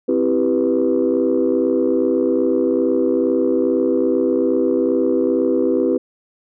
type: chord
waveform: sine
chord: C major seventh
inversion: none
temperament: equal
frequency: 261.6 / 329.6 / 392 / 493.9 Hz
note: C4 / E4 / G4 / B4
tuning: 0 / 0 / 0 / 0 cents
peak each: -19 dBFS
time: 0.08-5.98 s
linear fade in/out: 10 ms
effects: tanh soft clip ceiling -7 dBFS